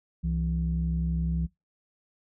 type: tone pair together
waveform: sine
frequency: 65.9 / 166.06 Hz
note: C2 / E3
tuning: +13 / +13 cents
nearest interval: octave + major third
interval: 1600 cents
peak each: -27 dBFS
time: 0.23-1.47 s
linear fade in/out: 20 ms
effects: noise-tail reverb RT60 0.2 s tail -23 dB re dry + tanh soft clip ceiling -18 dBFS